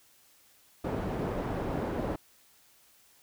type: low-pass noise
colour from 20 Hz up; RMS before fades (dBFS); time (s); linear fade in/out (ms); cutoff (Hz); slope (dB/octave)
white; -33; 0.84-2.16; 5; 530; 12
effects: white hiss -62 dBFS RMS until 3.22 s